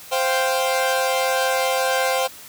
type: chord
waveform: sawtooth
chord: C suspended fourth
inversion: none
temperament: equal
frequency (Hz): 523.3 / 698.5 / 784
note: C5 / F5 / G5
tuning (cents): 0 / 0 / 0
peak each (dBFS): -17 / -22 / -20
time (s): 0.11-2.28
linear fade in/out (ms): 20
effects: white hiss -41 dBFS RMS until 2.48 s